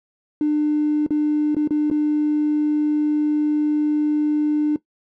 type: tone with dropouts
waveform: triangle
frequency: 300 Hz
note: D4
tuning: 37 cents sharp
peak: -12 dBFS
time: 0.41-4.76 s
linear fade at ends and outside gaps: 2 ms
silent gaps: 1.064-1.106 / 1.547-1.566 / 1.675-1.707 / 1.901-1.912 s
effects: noise-tail reverb RT60 0.1 s tail -19 dB re dry + tanh soft clip ceiling -14 dBFS